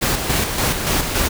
pink noise with tremolo, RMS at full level -18 dBFS, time 0.01-1.29 s, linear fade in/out 20 ms, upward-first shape square, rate 3.5 Hz, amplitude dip 45%, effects none

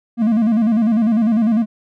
triangle tone with vibrato, 223 Hz, A3, 23 cents sharp, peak -10 dBFS, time 0.17-1.66 s, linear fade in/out 50 ms, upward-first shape square, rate 10 Hz, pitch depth 87 cents each way, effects none

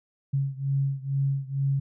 sine beating tone pair, 136.8 / 139 Hz, C#3 / C#3, -23 / +5 cents, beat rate 2.2 Hz, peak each -26 / -28 dBFS, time 0.33-1.8 s, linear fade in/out 10 ms, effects none

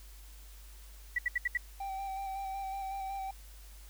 sine tone bursts, 1953 Hz, B6, 20 cents flat, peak -27 dBFS, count 5, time 1.16-1.574 s, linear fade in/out 5 ms, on 26 ms, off 71 ms
triangle tone with vibrato, 778 Hz, G5, 13 cents flat, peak -34 dBFS, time 1.8-3.31 s, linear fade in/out 5 ms, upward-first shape square, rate 5.4 Hz, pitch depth 19 cents each way
effects added 50 Hz sine -49 dBFS peak until 3.89 s + white hiss -58 dBFS RMS until 3.89 s

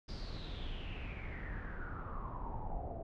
brown noise with low-pass filter sweep, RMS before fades -42 dBFS, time 0.08-3.03 s, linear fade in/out 10 ms, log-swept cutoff 5000 to 640 Hz, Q 7.8, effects none

